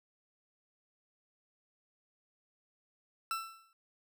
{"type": "tone with exponential decay", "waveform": "40% pulse", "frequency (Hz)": 1334, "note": "E6", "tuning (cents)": 20, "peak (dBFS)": -30, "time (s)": [3.31, 3.73], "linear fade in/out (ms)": 1, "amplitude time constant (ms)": 91, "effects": []}